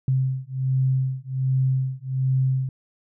sine beating tone pair, 130.81 / 132.11 Hz, C3 / C3, 0 / +17 cents, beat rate 1.3 Hz, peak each -23 dBFS, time 0.08-2.69 s, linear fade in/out 2 ms, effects none

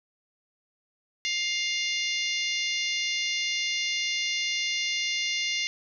harmonic tone, 703 Hz, F5, 11 cents sharp, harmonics 3 / 4 / 5 / 6 / 7 / 8 / 9, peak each -30 / -32 / -34 / -36 / -37 / -38 / -39 dBFS, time 1.25-5.67 s, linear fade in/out 0 ms, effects none

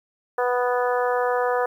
harmonic tone, 246.9 Hz, B3, in tune, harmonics 2 / 3 / 4 / 5 / 6 / 7, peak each -22 / -26 / -28 / -30 / -32 / -33 dBFS, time 0.38-1.66 s, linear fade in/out 5 ms, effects 9-bit

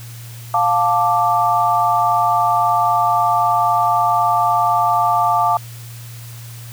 sine chord, D minor, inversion first, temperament just, 704.8 / 881 / 1174.7 Hz, F5 / A5 / D6, +16 / +2 / 0 cents, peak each -17 dBFS, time 0.54-5.57 s, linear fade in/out 2 ms, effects added 117 Hz sine -32 dBFS peak until 6.72 s + white hiss -40 dBFS RMS until 6.72 s

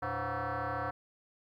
sine tone with frequency modulation, 293.7 Hz, D4, in tune, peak -31 dBFS, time 0.02-0.91 s, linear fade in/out 10 ms, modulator 207 Hz, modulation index 6.2, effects tanh soft clip ceiling -29 dBFS + 12-bit

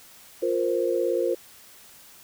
sine chord, F suspended fourth, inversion none, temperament equal with one note detuned, 351.5 / 466.2 / 523.3 Hz, F4 / Bb4 / C5, +11 / 0 / 0 cents, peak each -26 dBFS, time 0.42-1.35 s, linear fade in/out 10 ms, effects white hiss -50 dBFS RMS until 2.23 s

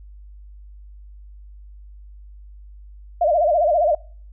sine tone with vibrato, 645 Hz, E5, 38 cents flat, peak -14 dBFS, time 3.21-3.95 s, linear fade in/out 5 ms, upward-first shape sine, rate 15 Hz, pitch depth 170 cents each way, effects noise-tail reverb RT60 0.5 s tail -25 dB re dry + added 50 Hz sine -39 dBFS peak until 4.32 s

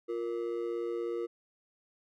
triangle ring-modulated tone, 409.2 Hz, G#4, 26 cents flat, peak -27 dBFS, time 0.08-1.27 s, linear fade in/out 20 ms, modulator 58.3 Hz, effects none

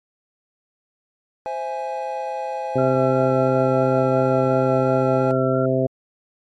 triangle chord, C augmented, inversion none, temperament equal, 523.3 / 659.3 / 830.6 Hz, C5 / E5 / G#5, 0 / 0 / 0 cents, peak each -27 / -29 / -25 dBFS, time 1.46-5.31 s, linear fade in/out 0 ms
harmonic tone, 130.81 Hz, C3, in tune, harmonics 1 / 2 / 3 / 4 / 5, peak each -23 / -23 / -23 / -23 / -23 dBFS, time 2.75-5.87 s, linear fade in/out 10 ms
sine tone with vibrato, 1359 Hz, F6, 48 cents flat, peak -28 dBFS, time 2.78-5.66 s, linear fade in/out 5 ms, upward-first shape square, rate 2.9 Hz, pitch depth 10 cents each way
effects MP3 48 kbps

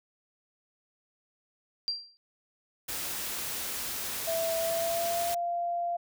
sine tone with exponential decay, 4731 Hz, D8, 12 cents sharp, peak -25 dBFS, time 1.88-2.17 s, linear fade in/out 0 ms, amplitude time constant 63 ms
white noise, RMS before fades -35 dBFS, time 2.88-5.35 s, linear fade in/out 10 ms
sine tone with pitch glide, 659.3 to 692.9 Hz, E5 to F5, 0 to -14 cents, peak -28 dBFS, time 4.27-5.97 s, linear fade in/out 10 ms, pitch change +86 cents, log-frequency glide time 4.58-5.34 s
effects none

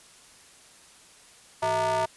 square ring-modulated tone, 135.5 Hz, C#3, 39 cents flat, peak -21 dBFS, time 1.62-2.06 s, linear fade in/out 10 ms, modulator 782 Hz, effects white hiss -53 dBFS RMS until 2.16 s + resampled to 24000 Hz

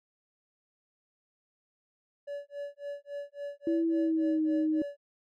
triangle tone with tremolo, 572 Hz, D5, 46 cents flat, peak -32 dBFS, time 2.27-4.97 s, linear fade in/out 10 ms, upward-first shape sine, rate 3.6 Hz, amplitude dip 100%
sine tone with pitch glide, 329.6 to 311.8 Hz, E4 to D#4, 0 to +4 cents, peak -25 dBFS, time 3.67-4.82 s, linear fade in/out 2 ms, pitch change -96 cents, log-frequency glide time 3.87-4.45 s
effects none

